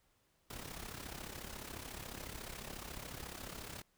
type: noise with amplitude modulation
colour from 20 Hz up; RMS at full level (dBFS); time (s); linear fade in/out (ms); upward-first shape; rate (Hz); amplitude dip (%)
pink; -44; 0.5-3.82; 5; sine; 34.1; 70
effects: pink hiss -75 dBFS RMS until 3.97 s